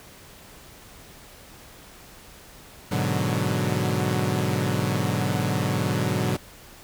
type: chord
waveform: sawtooth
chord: G# half-diminished seventh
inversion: none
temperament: equal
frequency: 103.83 / 123.47 / 146.83 / 185 Hz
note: G#2 / B2 / D3 / F#3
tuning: 0 / 0 / 0 / 0 cents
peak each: -24 dBFS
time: 2.91-6.37 s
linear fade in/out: 10 ms
effects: pink hiss -47 dBFS RMS until 6.83 s